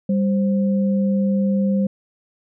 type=tone pair together; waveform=sine; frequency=196.75 / 523.3 Hz; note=G3 / C5; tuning=+7 / 0 cents; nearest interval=octave + perfect fourth; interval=1693 cents; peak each=-16 / -26 dBFS; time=0.09-1.87 s; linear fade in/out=5 ms; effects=none